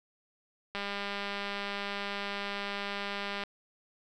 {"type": "click train", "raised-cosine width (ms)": 0.3, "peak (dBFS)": -20, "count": 541, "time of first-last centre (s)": [0.75, 3.437], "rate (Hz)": 201, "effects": []}